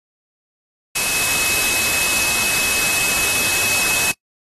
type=tone in noise; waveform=sine; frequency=2576 Hz; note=E7; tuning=41 cents flat; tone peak=-23 dBFS; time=0.95-4.12 s; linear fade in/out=10 ms; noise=white; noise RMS=-19 dBFS; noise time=0.95-4.12 s; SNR=-7 dB; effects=noise-tail reverb RT60 0.1 s tail -25 dB re dry + AAC 32 kbps